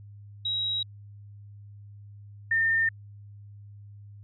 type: tone pair in turn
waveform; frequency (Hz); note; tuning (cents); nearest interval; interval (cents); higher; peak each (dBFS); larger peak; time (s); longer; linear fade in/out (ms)
sine; 3839 / 1811.8; B7 / A#6; -50 / -50; octave + minor second; 1300; first; -26 / -21; second; 0.45-0.83 / 2.51-2.89; neither; 5
effects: added 102 Hz sine -44 dBFS peak until 4.23 s